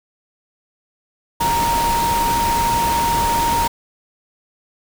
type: tone in noise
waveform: sine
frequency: 932.3 Hz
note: A#5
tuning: in tune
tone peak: -16 dBFS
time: 1.4-3.68 s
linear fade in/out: 10 ms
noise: pink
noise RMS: -23 dBFS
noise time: 1.4-3.68 s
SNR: +4 dB
effects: none